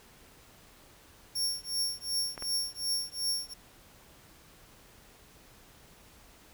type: tone with tremolo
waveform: sawtooth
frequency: 5500 Hz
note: F8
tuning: 27 cents flat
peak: -24 dBFS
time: 1.35-3.54 s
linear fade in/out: 10 ms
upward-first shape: triangle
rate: 2.7 Hz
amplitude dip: 100%
type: clicks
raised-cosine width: 0.5 ms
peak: -25 dBFS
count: 2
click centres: 2.378 / 2.424 s
effects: pink hiss -57 dBFS RMS until 6.53 s